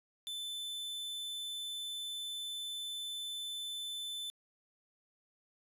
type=tone; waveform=45% pulse; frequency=3520 Hz; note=A7; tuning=in tune; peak=-39 dBFS; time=0.27-4.3 s; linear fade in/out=0 ms; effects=resampled to 32000 Hz + 12-bit